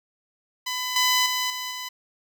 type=tone with level steps; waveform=10% pulse; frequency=1004 Hz; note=B5; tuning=28 cents sharp; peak=-18 / -10 / -15 / -21 / -23 dBFS; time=0.66-1.89 s; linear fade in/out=10 ms; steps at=0.96 / 1.26 / 1.5 / 1.71 s; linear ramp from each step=2 ms; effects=none